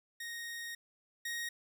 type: tone pair in turn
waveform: sawtooth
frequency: 1864.7 / 1874.3 Hz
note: A#6 / A#6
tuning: 0 / +9 cents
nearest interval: unison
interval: 9 cents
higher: second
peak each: -37 / -33 dBFS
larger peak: second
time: 0.2-0.75 / 1.25-1.49 s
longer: first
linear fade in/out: 5 ms
effects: none